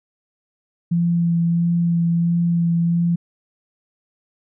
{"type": "tone with vibrato", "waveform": "sine", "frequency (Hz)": 170, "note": "F3", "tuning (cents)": -46, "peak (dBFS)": -15, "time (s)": [0.91, 3.16], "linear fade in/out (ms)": 10, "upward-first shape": "sine", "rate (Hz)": 1.5, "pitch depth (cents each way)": 13, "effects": []}